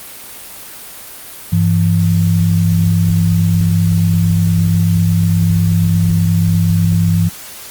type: tone pair together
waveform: sine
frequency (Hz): 100 / 168.35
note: G2 / E3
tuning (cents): +35 / +37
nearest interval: major sixth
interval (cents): 902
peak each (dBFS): -12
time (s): 1.52-7.29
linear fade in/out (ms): 10
effects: white hiss -32 dBFS RMS until 7.7 s + Opus 32 kbps